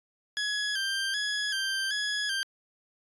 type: tone with vibrato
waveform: 20% pulse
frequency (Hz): 1627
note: G#6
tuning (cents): -36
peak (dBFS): -23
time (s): 0.37-2.43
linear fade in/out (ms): 0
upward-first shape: square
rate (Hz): 1.3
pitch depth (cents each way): 56
effects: resampled to 24000 Hz